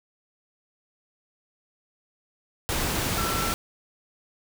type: tone in noise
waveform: sine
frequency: 1342 Hz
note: E6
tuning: 31 cents sharp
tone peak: -30 dBFS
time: 3.18-3.53 s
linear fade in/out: 0 ms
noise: pink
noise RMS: -27 dBFS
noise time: 2.69-3.54 s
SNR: -6 dB
effects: none